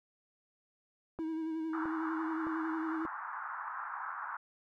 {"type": "clicks", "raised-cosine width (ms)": 1, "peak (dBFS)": -30, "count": 4, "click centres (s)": [1.189, 1.856, 2.469, 3.052]}
{"type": "tone with vibrato", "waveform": "triangle", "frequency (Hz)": 320.5, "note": "E4", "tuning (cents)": -49, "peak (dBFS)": -32, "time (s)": [1.19, 3.06], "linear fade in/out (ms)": 5, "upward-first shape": "sine", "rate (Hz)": 11, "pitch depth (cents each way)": 31}
{"type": "band-pass noise", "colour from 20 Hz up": "white", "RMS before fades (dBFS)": -41, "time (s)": [1.73, 4.37], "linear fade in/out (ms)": 5, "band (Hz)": [870, 1500], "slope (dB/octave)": 48}
{"effects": []}